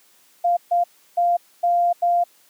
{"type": "tone bursts at uneven times", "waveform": "sine", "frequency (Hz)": 697, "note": "F5", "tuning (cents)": -4, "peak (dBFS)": -15, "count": 5, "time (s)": [[0.44, 0.57], [0.71, 0.84], [1.17, 1.37], [1.63, 1.93], [2.02, 2.24]], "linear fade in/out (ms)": 10, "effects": ["white hiss -56 dBFS RMS until 2.49 s", "high-pass 200 Hz 12 dB/octave"]}